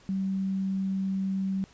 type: tone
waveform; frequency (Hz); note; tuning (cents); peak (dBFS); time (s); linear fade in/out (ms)
sine; 192.2; G3; -34; -26; 0.09-1.64; 0
effects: pink hiss -57 dBFS RMS until 1.73 s + resampled to 16000 Hz